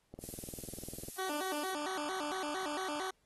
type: click train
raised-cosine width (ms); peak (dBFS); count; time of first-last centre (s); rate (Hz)
2; -33; 20; 0.14-1.085; 20.1
type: noise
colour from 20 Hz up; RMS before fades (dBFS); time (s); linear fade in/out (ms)
violet; -43; 0.19-1.76; 50
type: tone with vibrato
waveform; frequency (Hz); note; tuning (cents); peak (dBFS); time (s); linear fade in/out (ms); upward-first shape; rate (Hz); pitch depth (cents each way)
15% pulse; 334.6; E4; +26; -30; 1.18-3.11; 10; square; 4.4; 210
effects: pink hiss -75 dBFS RMS until 3.25 s + AAC 32 kbps